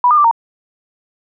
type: tone with pitch steps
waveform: sine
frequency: 982 / 1213 / 1175 / 922 Hz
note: B5 / D#6 / D6 / A#5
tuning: -10 / -44 / +1 / -19 cents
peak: -7 dBFS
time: 0.04-0.312 s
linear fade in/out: 2 ms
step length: 68 ms
effects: none